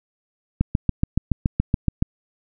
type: click train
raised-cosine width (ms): 5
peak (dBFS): -5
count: 11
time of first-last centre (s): 0.61-2.024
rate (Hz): 7.07
effects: none